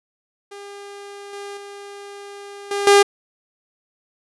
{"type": "tone with level steps", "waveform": "sawtooth", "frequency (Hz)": 402.8, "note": "G4", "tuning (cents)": 47, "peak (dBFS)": [-31, -27, -31, -17, -5], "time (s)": [0.51, 3.03], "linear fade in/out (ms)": 10, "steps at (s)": [1.33, 1.57, 2.71, 2.87], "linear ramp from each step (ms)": 2, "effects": ["resampled to 24000 Hz"]}